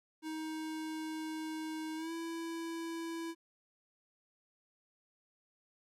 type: tone with pitch glide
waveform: square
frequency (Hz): 314.8 to 331.4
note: D#4 to E4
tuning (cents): +20 to +9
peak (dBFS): -39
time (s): 0.22-3.35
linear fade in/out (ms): 50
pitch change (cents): +89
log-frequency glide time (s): 1.96-2.12
effects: low-pass 12000 Hz 12 dB/octave + 13-bit